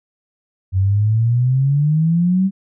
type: exponential sweep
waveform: sine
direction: up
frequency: 92.5 to 196 Hz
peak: -12 dBFS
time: 0.72-2.51 s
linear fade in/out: 50 ms
effects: none